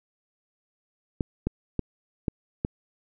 clicks, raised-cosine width 3 ms, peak -12 dBFS, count 5, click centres 1.208 / 1.47 / 1.793 / 2.282 / 2.649 s, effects none

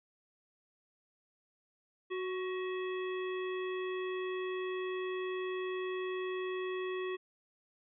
harmonic tone with a mistuned harmonic, 370 Hz, F#4, in tune, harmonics 1 / 3 / 5 / 7 / 9, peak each -35 / -45 / -46 / -49 / -52 dBFS, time 2.1-7.17 s, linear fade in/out 20 ms, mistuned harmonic 5, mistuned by +45 cents, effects none

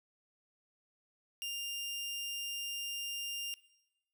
sawtooth tone, 2800 Hz, F7, 4 cents sharp, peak -34 dBFS, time 1.42-3.54 s, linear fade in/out 0 ms, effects noise-tail reverb RT60 0.9 s tail -19 dB re dry

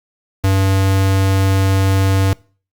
square tone, 96.5 Hz, G2, 27 cents flat, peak -12 dBFS, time 0.44-2.33 s, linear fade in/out 0 ms, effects noise-tail reverb RT60 0.4 s tail -24 dB re dry + Opus 48 kbps

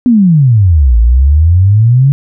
sine exponential two-way sweep, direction down then up, 256.2 to 54.7 to 143.2 Hz, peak -3 dBFS, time 0.06-2.12 s, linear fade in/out 0 ms, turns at 0.98 s, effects none

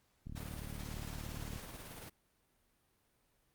click train, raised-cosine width 5 ms, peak -33 dBFS, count 49, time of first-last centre 0.27-1.56 s, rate 37.2 Hz
pink noise with tremolo, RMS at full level -48 dBFS, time 0.35-2.1 s, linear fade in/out 20 ms, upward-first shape square, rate 18 Hz, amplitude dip 25%
effects pink hiss -75 dBFS RMS until 3.54 s + Opus 48 kbps

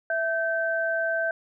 sine tone pair together, 659.3 / 1550.1 Hz, E5 / G6, 0 / -20 cents, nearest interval octave + minor third, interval 1480 cents, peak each -26 dBFS, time 0.1-1.31 s, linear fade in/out 2 ms, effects none

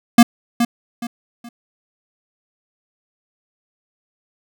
square tone with echo, 236.4 Hz, A#3, 24 cents sharp, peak -4 dBFS, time 0.18-0.23 s, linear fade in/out 5 ms, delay 420 ms, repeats 3, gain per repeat -10 dB, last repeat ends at 1.49 s, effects none

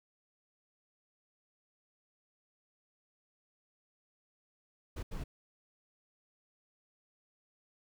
brown noise bursts at uneven times, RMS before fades -39 dBFS, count 2, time 4.96-5.03 / 5.11-5.24 s, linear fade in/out 10 ms, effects none

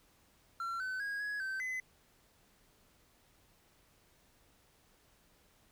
triangle tone with pitch steps, 1361 / 1518 / 1643 / 1673 / 1548 / 2027 Hz, F6 / F#6 / G#6 / G#6 / G6 / B6, -45 / +44 / -19 / +12 / -22 / +45 cents, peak -34 dBFS, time 0.6-1.8 s, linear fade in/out 2 ms, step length 200 ms, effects pink hiss -68 dBFS RMS until 5.71 s

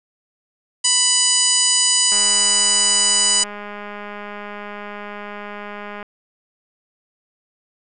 harmonic tone, 990 Hz, B5, 4 cents sharp, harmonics 1 / 2 / 3 / 4 / 5 / 6 / 7 / 8 / 9, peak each -31 / -30 / -21 / -28 / -20 / -27 / -19 / -25 / -20 dBFS, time 0.84-3.44 s, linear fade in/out 10 ms
click train, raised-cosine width 0.5 ms, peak -18 dBFS, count 806, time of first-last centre 2.12-6.028 s, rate 206 Hz
effects none

